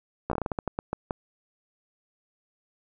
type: slowing click train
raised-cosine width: 1 ms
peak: -14 dBFS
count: 13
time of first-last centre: 0.3-1.108 s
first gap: 14 ms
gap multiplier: 1.26
effects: none